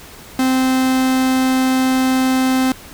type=tone; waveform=45% pulse; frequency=259.9 Hz; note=C4; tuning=11 cents flat; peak=-13 dBFS; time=0.39-2.72 s; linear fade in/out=2 ms; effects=pink hiss -38 dBFS RMS until 2.93 s